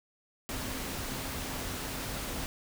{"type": "tone in noise", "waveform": "sine", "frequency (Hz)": 261.6, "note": "C4", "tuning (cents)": 0, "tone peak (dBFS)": -46, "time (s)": [0.49, 2.46], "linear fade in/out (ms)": 0, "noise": "pink", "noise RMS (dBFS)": -37, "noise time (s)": [0.49, 2.46], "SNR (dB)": -12, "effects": []}